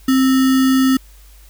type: tone with sample-and-hold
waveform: sine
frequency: 263.2 Hz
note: C4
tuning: 10 cents sharp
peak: -10 dBFS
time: 0.08-0.97 s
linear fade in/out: 5 ms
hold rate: 1575 Hz
effects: added 50 Hz sine -41 dBFS peak until 1.49 s + white hiss -50 dBFS RMS until 1.49 s